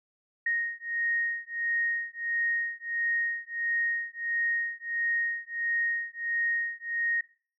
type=beating tone pair; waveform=sine; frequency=1864.7 / 1866.2 Hz; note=A#6 / A#6; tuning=0 / +1 cents; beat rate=1.5 Hz; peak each=-31 dBFS; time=0.46-7.21 s; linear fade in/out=5 ms; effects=noise-tail reverb RT60 0.4 s tail -18 dB re dry